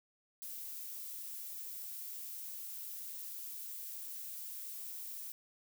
violet noise, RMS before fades -45 dBFS, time 0.42-5.32 s, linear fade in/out 0 ms, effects none

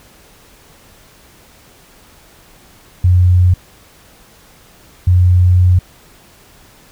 sine tone bursts at uneven times, 90.1 Hz, F#2, 45 cents flat, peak -6 dBFS, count 2, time 3.04-3.54 / 5.07-5.79 s, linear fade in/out 5 ms, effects pink hiss -45 dBFS RMS until 6.91 s

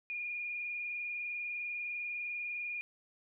sine tone with vibrato, 2424 Hz, D#7, 46 cents flat, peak -36 dBFS, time 0.1-2.81 s, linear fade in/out 0 ms, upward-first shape sine, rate 20 Hz, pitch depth 34 cents each way, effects none

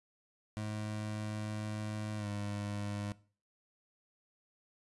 25% pulse tone with pitch glide, 106.7 to 102.59 Hz, G#2 to G#2, +47 to -21 cents, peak -33 dBFS, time 0.57-3.12 s, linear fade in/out 0 ms, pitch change -68 cents, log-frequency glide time 2.17-2.27 s, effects noise-tail reverb RT60 0.4 s tail -19 dB re dry + resampled to 24000 Hz

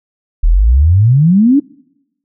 sine exponential sweep, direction up, 36.71 to 299.1 Hz, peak -5 dBFS, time 0.43-1.6 s, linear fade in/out 10 ms, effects noise-tail reverb RT60 0.9 s tail -26 dB re dry

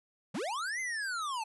square linear two-way sweep, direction up then down, 138.59 to 2093 to 844 Hz, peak -34 dBFS, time 0.34-1.44 s, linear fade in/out 10 ms, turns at 0.8 s, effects resampled to 24000 Hz

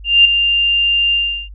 sine tone with ADSR envelope, 2794 Hz, F7, in tune, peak -3 dBFS, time 0.04-1.49 s, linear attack 210 ms, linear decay 6 ms, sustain -8 dB, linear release 360 ms, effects added 50 Hz sine -31 dBFS peak until 1.54 s

